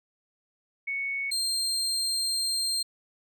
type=tone pair in turn; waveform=sine / 30% pulse; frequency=2217 / 4185 Hz; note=C#7 / C8; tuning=0 / 0 cents; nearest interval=major seventh; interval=1100 cents; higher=second; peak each=-28 / -23 dBFS; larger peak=second; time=0.87-1.31 / 1.31-2.83 s; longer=second; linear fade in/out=10 ms; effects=none